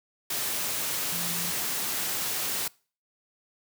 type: tone in noise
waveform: sine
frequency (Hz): 172.4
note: F3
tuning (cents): -22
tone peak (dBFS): -38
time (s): 1.12-1.51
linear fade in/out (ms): 5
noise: white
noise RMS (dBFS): -30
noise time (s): 0.3-2.68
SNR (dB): -11
effects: noise-tail reverb RT60 0.4 s tail -24 dB re dry + high-pass 100 Hz 12 dB/octave